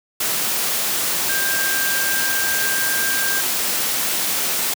sine tone in noise, 1589 Hz, G6, 23 cents sharp, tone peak -22 dBFS, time 1.29-3.41 s, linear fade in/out 5 ms, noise white, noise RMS -21 dBFS, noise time 0.2-4.74 s, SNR -4 dB, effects high-pass 150 Hz 12 dB/octave

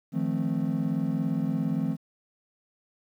triangle chord, F dominant seventh, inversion third, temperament just, 157.15 / 174.61 / 218.3 / 261.9 Hz, Eb3 / F3 / A3 / C4, +18 / 0 / -13 / +2 cents, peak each -28 dBFS, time 0.12-1.97 s, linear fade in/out 50 ms, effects tanh soft clip ceiling -16 dBFS + 10-bit

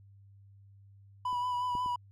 triangle tone with vibrato, 987.8 Hz, B5, in tune, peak -28 dBFS, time 1.25-1.96 s, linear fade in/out 5 ms, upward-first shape sine, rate 5.6 Hz, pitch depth 24 cents each way
clicks, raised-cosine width 3 ms, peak -39 / -29 / -35 dBFS, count 3, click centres 1.329 / 1.752 / 1.861 s
effects added 99 Hz sine -54 dBFS peak until 2.11 s

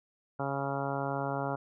harmonic tone, 138.6 Hz, C#3, in tune, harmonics 1 / 2 / 3 / 4 / 5 / 6 / 7 / 8 / 9 / 10, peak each -37 / -39 / -40 / -38 / -38 / -39 / -41 / -45 / -45 / -42 dBFS, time 0.39-1.56 s, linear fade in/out 10 ms, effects none

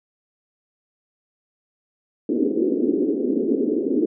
pink band-pass noise, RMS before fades -21 dBFS, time 2.29-4.06 s, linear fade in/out 5 ms, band 240 to 430 Hz, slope 48 dB/octave, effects none

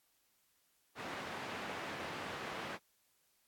white band-pass noise, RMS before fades -44 dBFS, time 0.95-2.79 s, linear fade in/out 50 ms, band 120 to 1800 Hz, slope 12 dB/octave, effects white hiss -75 dBFS RMS until 3.47 s + AAC 64 kbps

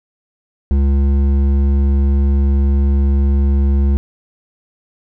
sine tone with hard clipping, 69.3 Hz, C#2, in tune, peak -12 dBFS, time 0.71-3.97 s, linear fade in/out 0 ms, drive 9 dB, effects none

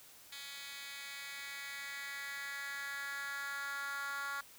10% pulse tone with high-pass filter sweep, 280 Hz, C#4, 18 cents sharp, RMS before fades -43 dBFS, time 0.32-4.41 s, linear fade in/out 5 ms, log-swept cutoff 2800 to 1300 Hz, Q 3.2, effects white hiss -58 dBFS RMS until 4.58 s

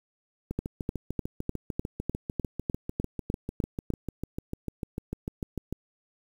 two click trains, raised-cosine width 3 ms, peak -15 / -19 dBFS, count 12 / 36, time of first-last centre 0.59-3.903 / 0.51-5.726 s, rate 3.32 / 6.71 Hz, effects 8-bit

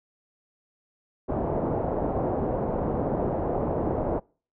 white low-pass noise, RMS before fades -27 dBFS, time 1.28-4.2 s, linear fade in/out 20 ms, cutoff 710 Hz, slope 24 dB/octave, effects noise-tail reverb RT60 0.4 s tail -26 dB re dry

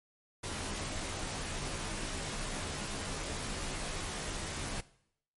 pink noise with comb filter, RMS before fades -38 dBFS, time 0.43-4.81 s, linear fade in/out 10 ms, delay 17 ms, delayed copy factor -0.95, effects noise-tail reverb RT60 0.7 s tail -19 dB re dry + MP3 48 kbps

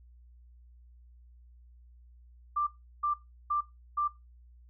sine tone bursts, 1182 Hz, D6, 11 cents sharp, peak -26 dBFS, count 4, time 2.56-4.08 s, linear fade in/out 10 ms, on 110 ms, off 360 ms, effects noise-tail reverb RT60 0.2 s tail -17 dB re dry + added 60 Hz sine -53 dBFS peak until 4.69 s

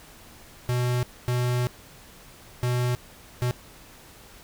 square tone bursts at uneven times, 123.47 Hz, B2, in tune, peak -23 dBFS, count 4, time 0.69-1.03 / 1.28-1.67 / 2.63-2.95 / 3.42-3.51 s, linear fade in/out 0 ms, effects pink hiss -49 dBFS RMS until 4.43 s

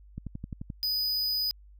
click train, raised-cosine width 5 ms, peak -24 dBFS, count 7, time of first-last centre 0.18-0.702 s, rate 11.5 Hz
square tone, 4978 Hz, D#8, in tune, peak -27 dBFS, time 0.83-1.51 s, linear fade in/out 0 ms
effects added 50 Hz sine -50 dBFS peak until 1.79 s

